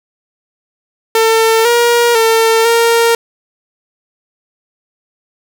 sawtooth tone with pitch steps, 448.9 / 474.3 / 450.8 / 463.5 Hz, A4 / A#4 / A4 / A#4, +35 / +30 / +42 / -10 cents, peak -4 dBFS, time 1.15-3.15 s, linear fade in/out 2 ms, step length 500 ms, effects none

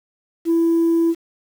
sine tone, 332.8 Hz, E4, 17 cents sharp, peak -12 dBFS, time 0.45-1.15 s, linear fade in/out 50 ms, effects tanh soft clip ceiling -11 dBFS + 7-bit

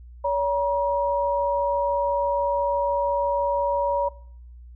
sine tone pair together, 567.3 / 954 Hz, C#5 / A#5, +40 / +40 cents, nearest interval major sixth, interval 900 cents, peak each -23 dBFS, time 0.24-4.09 s, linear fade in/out 10 ms, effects noise-tail reverb RT60 0.6 s tail -20 dB re dry + added 60 Hz sine -41 dBFS peak until 4.75 s

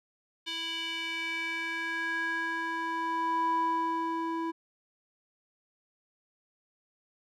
square tone with band-pass filter sweep, 329.6 Hz, E4, in tune, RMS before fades -32 dBFS, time 0.46-4.52 s, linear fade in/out 20 ms, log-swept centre 3300 to 670 Hz, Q 3.8, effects none

